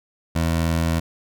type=tone; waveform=20% pulse; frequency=82.41 Hz; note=E2; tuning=in tune; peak=-14 dBFS; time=0.35-1 s; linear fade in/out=10 ms; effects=none